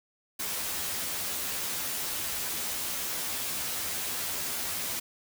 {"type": "noise with comb filter", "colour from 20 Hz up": "white", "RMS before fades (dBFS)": -33, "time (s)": [0.39, 5], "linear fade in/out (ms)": 10, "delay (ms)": 12, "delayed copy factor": 0.7, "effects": []}